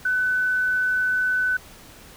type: tone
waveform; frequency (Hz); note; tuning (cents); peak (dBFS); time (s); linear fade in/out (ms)
sine; 1504; F#6; +28; -19; 0.05-1.57; 5
effects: pink hiss -46 dBFS RMS until 2.16 s